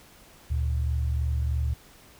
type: tone pair together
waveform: sine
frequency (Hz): 73.42 / 116.54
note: D2 / A#2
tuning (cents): 0 / 0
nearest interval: minor sixth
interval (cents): 800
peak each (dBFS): -24 / -31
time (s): 0.5-1.74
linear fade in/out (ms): 10
effects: pink hiss -53 dBFS RMS until 2.19 s